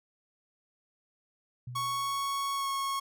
sine tone with exponential decay, 123.47 Hz, B2, in tune, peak -36 dBFS, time 1.67-2.46 s, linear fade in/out 5 ms, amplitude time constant 170 ms
45% pulse tone with pitch glide, 1108.7 to 1096 Hz, C#6 to C#6, 0 to -20 cents, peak -30 dBFS, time 1.75-3 s, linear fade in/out 10 ms, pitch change -20 cents, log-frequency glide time 2.55-2.68 s
effects none

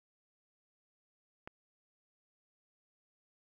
click, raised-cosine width 0.5 ms, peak -29 dBFS, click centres 1.475 s, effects 10-bit

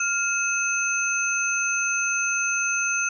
sine tone cluster, 1396 / 2576 / 6200 Hz, F6 / E7 / G8, -1 / -41 / -20 cents, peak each -26 dBFS, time 0-3.09 s, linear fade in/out 5 ms, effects none

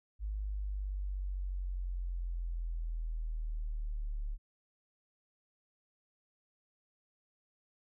sine exponential sweep, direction down, 51.91 to 36.1 Hz, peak -34 dBFS, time 0.19-4.38 s, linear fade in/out 50 ms, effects none

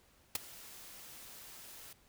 white noise with ADSR envelope, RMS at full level -30 dBFS, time 0.35-1.93 s, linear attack 3 ms, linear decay 14 ms, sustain -22 dB, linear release 4 ms, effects pink hiss -67 dBFS RMS until 2.08 s

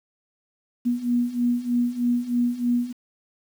sine beating tone pair, 240 / 243.2 Hz, B3 / B3, -49 / -26 cents, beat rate 3.2 Hz, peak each -25 / -22 dBFS, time 0.85-2.93 s, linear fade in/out 20 ms, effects 8-bit

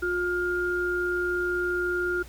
sine tone pair together, 356.6 / 1410.8 Hz, F4 / F6, +36 / +17 cents, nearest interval 2 octaves, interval 2381 cents, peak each -27 dBFS, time 0.02-2.23 s, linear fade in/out 10 ms, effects added 60 Hz sine -42 dBFS peak until 2.28 s + pink hiss -50 dBFS RMS until 2.28 s

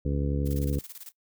harmonic tone, 70.7 Hz, C#2, 35 cents sharp, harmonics 1 / 2 / 3 / 4 / 5 / 6 / 7, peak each -28 / -29 / -36 / -33 / -42 / -38 / -38 dBFS, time 0.05-0.79 s, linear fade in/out 5 ms
blue noise with tremolo, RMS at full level -42 dBFS, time 0.45-1.12 s, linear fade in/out 20 ms, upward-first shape square, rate 18 Hz, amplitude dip 80%
effects noise-tail reverb RT60 0.1 s tail -22 dB re dry

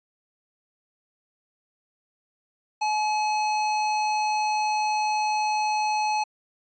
square tone, 852 Hz, G#5, 44 cents sharp, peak -23 dBFS, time 2.81-6.24 s, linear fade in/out 10 ms, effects resampled to 16000 Hz

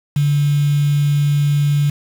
sine tone with quantisation, 144.8 Hz, D3, 24 cents flat, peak -12 dBFS, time 0.16-1.9 s, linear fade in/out 5 ms, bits 5, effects none

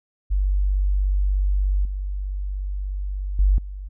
sine tone with level steps, 48.36 Hz, G1, 23 cents flat, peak -17 / -24 / -13 / -30 dBFS, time 0.3-3.89 s, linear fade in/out 20 ms, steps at 1.85 / 3.39 / 3.58 s, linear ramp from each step 2 ms, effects none

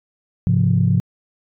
sine chord, F minor, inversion first, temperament equal with one note detuned, 103.83 / 133.18 / 174.61 Hz, Ab2 / C3 / F3, 0 / +31 / 0 cents, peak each -17 dBFS, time 0.47-1 s, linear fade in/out 0 ms, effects tanh soft clip ceiling -4 dBFS

